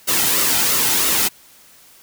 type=noise with flanger; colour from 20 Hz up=white; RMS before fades=-17 dBFS; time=0.07-1.29 s; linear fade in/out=20 ms; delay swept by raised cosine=1.2 to 1.81 ms; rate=3 Hz; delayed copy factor=-0.5; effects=white hiss -48 dBFS RMS until 2.02 s